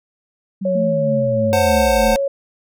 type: linear sweep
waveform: sine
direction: down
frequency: 195.3 to 33 Hz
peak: -21 dBFS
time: 0.61-2.16 s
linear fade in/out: 10 ms
type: tone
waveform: sine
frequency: 554 Hz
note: C#5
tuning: 1 cent flat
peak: -16 dBFS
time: 0.65-2.28 s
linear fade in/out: 5 ms
type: tone with tremolo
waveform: sine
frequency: 220 Hz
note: A3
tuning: in tune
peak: -19 dBFS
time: 0.75-2.16 s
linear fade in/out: 5 ms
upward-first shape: sine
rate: 3.2 Hz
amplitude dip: 55%
type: chord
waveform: square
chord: F# diminished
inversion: second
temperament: equal with one note detuned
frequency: 523.3 / 740 / 895.4 Hz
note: C5 / F#5 / A5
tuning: 0 / 0 / +30 cents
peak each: -19 / -21 / -23 dBFS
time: 1.53-2.16 s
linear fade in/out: 0 ms
effects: none